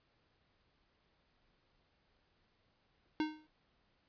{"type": "tone with exponential decay", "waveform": "square", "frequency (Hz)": 308.5, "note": "D#4", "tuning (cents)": -15, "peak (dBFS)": -30, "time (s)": [3.2, 3.47], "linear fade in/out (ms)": 1, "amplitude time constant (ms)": 58, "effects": ["pink hiss -75 dBFS RMS until 4.08 s", "resampled to 11025 Hz"]}